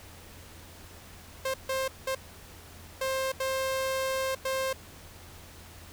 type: tone bursts at uneven times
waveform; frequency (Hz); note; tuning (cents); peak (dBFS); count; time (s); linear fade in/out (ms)
sawtooth; 529; C5; +19; -24; 6; 1.45-1.54 / 1.69-1.88 / 2.07-2.15 / 3.01-3.32 / 3.4-4.35 / 4.45-4.73; 5
effects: added 85 Hz sine -52 dBFS peak until 5.92 s + pink hiss -50 dBFS RMS until 5.92 s